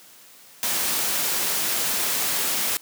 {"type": "noise", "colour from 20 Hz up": "white", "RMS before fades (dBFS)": -24, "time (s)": [0.63, 2.77], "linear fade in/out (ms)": 0, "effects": ["white hiss -49 dBFS RMS until 2.81 s", "high-pass 150 Hz 12 dB/octave"]}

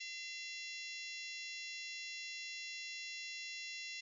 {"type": "harmonic tone", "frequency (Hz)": 682, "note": "F5", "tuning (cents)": -41, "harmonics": [3, 4, 5, 6, 7, 8, 9, 10], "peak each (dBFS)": [-49, -48, -54, -52, -56, -53, -58, -57], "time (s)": [0, 4.01], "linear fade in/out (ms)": 10, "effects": []}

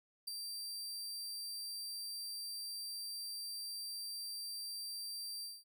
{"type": "tone with ADSR envelope", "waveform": "sawtooth", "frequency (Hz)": 4699, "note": "D8", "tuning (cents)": 0, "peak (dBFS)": -34, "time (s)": [0.27, 5.64], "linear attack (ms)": 11, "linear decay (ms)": 7, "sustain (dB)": -5, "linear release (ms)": 210, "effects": []}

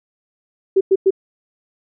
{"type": "tone bursts", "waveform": "sine", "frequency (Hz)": 385.2, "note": "G4", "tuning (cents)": -30, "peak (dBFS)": -9, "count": 3, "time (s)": [0.76, 1.107], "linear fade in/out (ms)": 10, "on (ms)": 49, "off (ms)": 100, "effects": []}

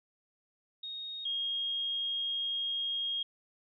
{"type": "tone pair in turn", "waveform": "sine", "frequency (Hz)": [3729, 3254], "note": ["A#7", "G#7"], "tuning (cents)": [0, -36], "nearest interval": "major second", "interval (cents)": 236, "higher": "first", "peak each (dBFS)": [-38, -31], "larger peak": "second", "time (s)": [[0.83, 1.25], [1.25, 3.23]], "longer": "second", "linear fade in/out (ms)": 5, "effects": []}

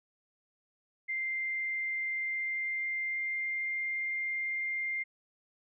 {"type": "tone with pitch glide", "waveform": "sine", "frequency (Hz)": [2093, 2106], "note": ["C7", "C7"], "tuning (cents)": [0, 11], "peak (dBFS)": -31, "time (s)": [1.08, 5.04], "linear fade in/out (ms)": 20, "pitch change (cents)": 11, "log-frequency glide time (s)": [2.13, 3.78], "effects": []}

